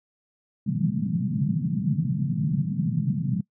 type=band-pass noise; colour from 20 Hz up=pink; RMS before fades=-25 dBFS; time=0.66-3.41 s; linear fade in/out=5 ms; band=130 to 210 Hz; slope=48 dB/octave; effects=noise-tail reverb RT60 0.1 s tail -22 dB re dry